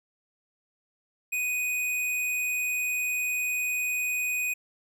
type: tone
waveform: square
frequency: 2490 Hz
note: D#7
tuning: 1 cent sharp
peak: -27 dBFS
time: 1.32-4.54 s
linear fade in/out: 10 ms
effects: none